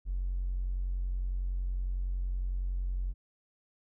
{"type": "tone", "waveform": "triangle", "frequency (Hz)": 45.42, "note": "F#1", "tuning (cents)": -31, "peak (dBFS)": -26, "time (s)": [0.05, 3.14], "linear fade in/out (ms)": 50, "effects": ["tanh soft clip ceiling -27 dBFS"]}